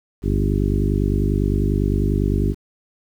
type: harmonic tone with a mistuned harmonic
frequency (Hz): 50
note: G1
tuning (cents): +35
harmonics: 1 / 2 / 3 / 4 / 5 / 6 / 7 / 8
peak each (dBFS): -20 / -23 / -25 / -26 / -27 / -28 / -28 / -29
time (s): 0.22-2.55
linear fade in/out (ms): 50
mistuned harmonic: 1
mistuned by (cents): +83
effects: 8-bit